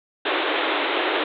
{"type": "band-pass noise", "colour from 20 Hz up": "pink", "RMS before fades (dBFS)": -23, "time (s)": [0.25, 1.24], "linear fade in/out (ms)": 5, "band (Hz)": [290, 3800], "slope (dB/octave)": 96, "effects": []}